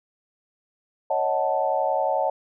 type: chord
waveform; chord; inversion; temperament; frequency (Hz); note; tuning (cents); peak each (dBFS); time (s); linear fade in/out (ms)
sine; D# half-diminished seventh; third; equal with one note detuned; 554.4 / 625.5 / 740 / 880; C#5 / D#5 / F#5 / A5; 0 / +9 / 0 / 0; -26; 1.1-2.3; 5
effects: none